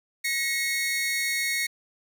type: tone pair together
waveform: sawtooth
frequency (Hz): 1896.1 / 2187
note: A#6 / C#7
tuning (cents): +29 / -24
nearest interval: major second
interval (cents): 247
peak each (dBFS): -26 / -23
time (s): 0.24-1.67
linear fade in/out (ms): 10
effects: none